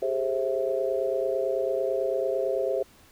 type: tone cluster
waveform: sine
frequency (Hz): 392.9 / 421.9 / 531 / 657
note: G4 / G#4 / C5 / E5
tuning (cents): +4 / +27 / +25 / -6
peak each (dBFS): -30 / -32 / -27 / -31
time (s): 0.02-2.83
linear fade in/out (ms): 5
effects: pink hiss -56 dBFS RMS until 3.11 s